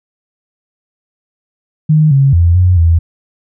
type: tone with pitch steps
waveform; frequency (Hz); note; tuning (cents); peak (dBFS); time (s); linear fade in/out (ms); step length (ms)
sine; 154.4 / 137.1 / 85.5 / 90.7 / 83.2; D#3 / C#3 / F2 / F#2 / E2; -13 / -19 / -36 / -34 / +17; -5; 1.89-2.99; 10; 220
effects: none